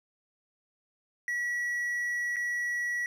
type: tone with dropouts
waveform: triangle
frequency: 1933 Hz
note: B6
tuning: 38 cents flat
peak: -27 dBFS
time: 1.28-3.06 s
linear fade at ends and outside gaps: 1 ms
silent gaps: 2.36-2.366 s
effects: none